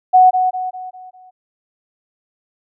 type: tone with echo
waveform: sine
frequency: 740 Hz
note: F#5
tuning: in tune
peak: -5 dBFS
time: 0.13-0.31 s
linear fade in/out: 20 ms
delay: 200 ms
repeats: 5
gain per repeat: -7 dB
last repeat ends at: 1.31 s
effects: none